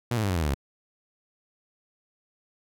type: tone with pitch steps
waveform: sawtooth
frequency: 119.8 / 109.22 / 99.58 / 90.79 / 82.78 / 75.47 / 68.81 Hz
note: A#2 / A2 / G2 / F#2 / E2 / D2 / C#2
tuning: +48 / -12 / +28 / -32 / +8 / +48 / -12 cents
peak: -20 dBFS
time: 0.11-0.544 s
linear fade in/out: 5 ms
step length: 62 ms
effects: none